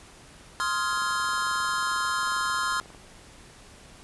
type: chord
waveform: square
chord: F minor seventh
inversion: second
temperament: just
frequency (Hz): 1047.7 / 1257.2 / 1396.9 / 1676.3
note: C6 / Eb6 / F6 / Ab6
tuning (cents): +2 / +18 / 0 / +16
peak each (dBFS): -30 / -33 / -30 / -35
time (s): 0.6-2.8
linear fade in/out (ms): 0
type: click train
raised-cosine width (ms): 1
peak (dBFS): -33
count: 46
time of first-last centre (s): 0.93-2.948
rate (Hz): 22.3
effects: pink hiss -50 dBFS RMS until 4.03 s + resampled to 24000 Hz